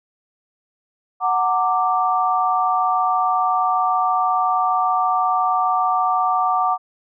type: chord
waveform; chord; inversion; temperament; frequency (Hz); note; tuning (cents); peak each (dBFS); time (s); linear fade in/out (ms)
sine; Gb augmented; none; equal with one note detuned; 740 / 913.7 / 1174.7; Gb5 / Bb5 / D6; 0 / -35 / 0; -19 / -24 / -19; 1.2-6.78; 50
effects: none